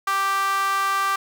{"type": "tone with high-pass filter", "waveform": "sawtooth", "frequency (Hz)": 391.5, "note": "G4", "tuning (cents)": -2, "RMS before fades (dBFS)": -22, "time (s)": [0.07, 1.16], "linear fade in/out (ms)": 5, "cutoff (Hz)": 1200, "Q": 4.4, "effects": []}